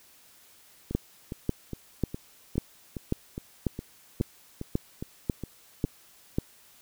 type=two click trains; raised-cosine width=3 ms; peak=-21 / -12 dBFS; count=13 / 11; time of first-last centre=0.91-5.848 / 0.95-6.385 s; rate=2.43 / 1.84 Hz; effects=white hiss -57 dBFS RMS until 6.81 s